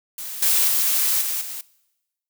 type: noise with level steps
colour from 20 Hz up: blue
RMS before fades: -32 / -18 / -20 / -25 / -32 dBFS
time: 0.18-1.61 s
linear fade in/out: 2 ms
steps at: 0.42 / 0.68 / 1.21 / 1.41 s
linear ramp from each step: 5 ms
effects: noise-tail reverb RT60 1.0 s tail -22 dB re dry